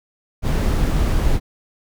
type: noise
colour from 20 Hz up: brown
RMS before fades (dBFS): -17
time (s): 0.42-1.4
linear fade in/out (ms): 50
effects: none